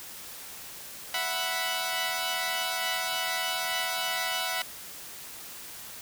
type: chord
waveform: 10% pulse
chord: E suspended second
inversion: none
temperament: equal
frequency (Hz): 659.3 / 740 / 987.8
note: E5 / F#5 / B5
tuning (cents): 0 / 0 / 0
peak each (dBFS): -26 / -23 / -25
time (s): 1.14-4.62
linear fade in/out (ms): 2
effects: white hiss -43 dBFS RMS until 6.01 s